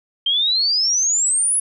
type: exponential sweep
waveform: sine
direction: up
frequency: 3136 to 10548 Hz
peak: -15 dBFS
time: 0.26-1.6 s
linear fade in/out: 5 ms
effects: none